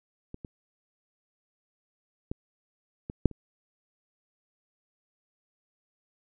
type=clicks; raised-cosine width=3 ms; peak=-26 / -26 / -19 / -22 / -6 / -30 dBFS; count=6; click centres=0.344 / 0.448 / 2.315 / 3.099 / 3.257 / 3.313 s; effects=none